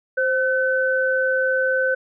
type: tone pair together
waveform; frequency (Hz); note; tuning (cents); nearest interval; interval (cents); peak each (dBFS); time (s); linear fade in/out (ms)
sine; 523 / 1517.3; C5 / F#6; -1 / +43; octave + tritone; 1844; -20; 0.17-1.95; 10
effects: none